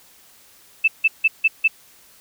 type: tone bursts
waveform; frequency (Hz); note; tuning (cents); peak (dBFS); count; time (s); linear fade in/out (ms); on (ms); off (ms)
sine; 2637; E7; 0; -11; 5; 0.84-1.68; 10; 40; 160
effects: white hiss -51 dBFS RMS until 2.2 s